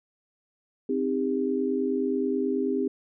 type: chord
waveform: sine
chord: C minor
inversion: none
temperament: equal with one note detuned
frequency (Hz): 261.6 / 311.1 / 400.9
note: C4 / Eb4 / G4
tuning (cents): 0 / 0 / +39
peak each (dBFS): -27 / -31 / -27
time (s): 0.89-2.88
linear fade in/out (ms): 5
effects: none